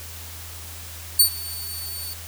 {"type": "tone with ADSR envelope", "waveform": "5% pulse", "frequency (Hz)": 4496, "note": "C#8", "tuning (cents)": 24, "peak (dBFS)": -3, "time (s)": [1.19, 2.14], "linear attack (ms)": 6, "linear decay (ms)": 95, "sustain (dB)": -21, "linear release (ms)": 13, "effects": ["added 83 Hz sine -39 dBFS peak until 2.27 s", "white hiss -39 dBFS RMS until 2.27 s"]}